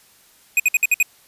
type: tone bursts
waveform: square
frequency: 2492 Hz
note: D#7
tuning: 2 cents sharp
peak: -13 dBFS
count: 6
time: 0.57-1.028 s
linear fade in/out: 2 ms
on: 28 ms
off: 58 ms
effects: white hiss -53 dBFS RMS until 1.27 s + resampled to 32000 Hz